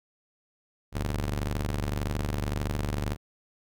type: ring-modulated tone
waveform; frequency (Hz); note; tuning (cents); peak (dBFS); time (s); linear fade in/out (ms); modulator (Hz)
sawtooth; 73.42; D2; 0; -21; 0.92-3.17; 50; 25.8
effects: none